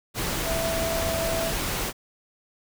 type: tone in noise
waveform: sine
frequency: 660 Hz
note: E5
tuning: 2 cents sharp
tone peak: -27 dBFS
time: 0.43-1.53 s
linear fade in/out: 50 ms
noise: pink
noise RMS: -28 dBFS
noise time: 0.14-1.93 s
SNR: -2 dB
effects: none